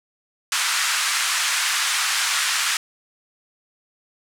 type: band-pass noise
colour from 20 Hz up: pink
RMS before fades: -22 dBFS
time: 0.52-2.77 s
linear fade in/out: 2 ms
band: 1200 to 10000 Hz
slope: 24 dB/octave
effects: none